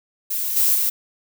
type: noise with level steps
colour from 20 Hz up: violet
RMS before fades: -24 / -17 / -20 dBFS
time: 0.3-0.9 s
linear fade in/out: 10 ms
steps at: 0.56 / 0.74 s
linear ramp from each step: 10 ms
effects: none